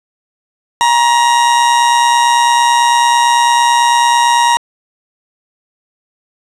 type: tone with amplitude modulation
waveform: 40% pulse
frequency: 946 Hz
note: A#5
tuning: 25 cents sharp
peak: -5 dBFS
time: 0.81-4.57 s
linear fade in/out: 0 ms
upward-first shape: sine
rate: 129 Hz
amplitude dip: 45%
effects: resampled to 22050 Hz + 7-bit